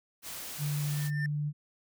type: noise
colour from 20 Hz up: white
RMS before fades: -41 dBFS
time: 0.22-1.11 s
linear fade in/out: 50 ms
type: tone with pitch glide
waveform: sine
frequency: 146.83 to 147.94 Hz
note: D3 to D3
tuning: 0 to +13 cents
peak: -29 dBFS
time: 0.58-1.53 s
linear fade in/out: 50 ms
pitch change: +13 cents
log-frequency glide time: 0.91-1.23 s
type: tone with exponential growth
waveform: triangle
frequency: 1793 Hz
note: A6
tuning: 32 cents sharp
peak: -30 dBFS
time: 0.66-1.26 s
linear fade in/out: 2 ms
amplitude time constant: 130 ms
effects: none